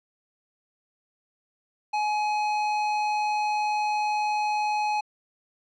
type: tone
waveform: square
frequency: 843 Hz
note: G#5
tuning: 26 cents sharp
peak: -24 dBFS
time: 1.93-5.01 s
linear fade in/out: 10 ms
effects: low-pass 4000 Hz 12 dB/octave